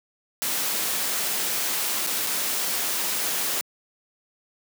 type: noise with dropouts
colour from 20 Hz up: white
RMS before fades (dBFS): -26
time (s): 0.42-3.61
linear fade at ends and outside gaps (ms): 0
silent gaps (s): 2.065-2.071 / 2.266-2.27
effects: high-pass 200 Hz 12 dB/octave